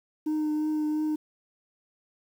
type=tone with vibrato; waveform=sine; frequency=306 Hz; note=D#4; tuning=29 cents flat; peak=-22 dBFS; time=0.26-1.16 s; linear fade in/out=10 ms; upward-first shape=triangle; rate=2.9 Hz; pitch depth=18 cents each way; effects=tanh soft clip ceiling -24 dBFS + 9-bit